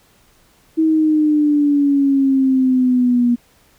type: exponential sweep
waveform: sine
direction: down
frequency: 321 to 239 Hz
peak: -11 dBFS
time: 0.77-3.36 s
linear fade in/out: 20 ms
effects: pink hiss -54 dBFS RMS until 3.78 s